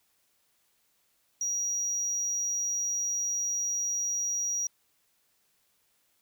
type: tone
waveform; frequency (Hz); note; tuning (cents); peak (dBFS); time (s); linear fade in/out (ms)
sine; 5750; F8; +50; -26; 1.41-4.67; 2
effects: tanh soft clip ceiling -25 dBFS + white hiss -71 dBFS RMS until 6.21 s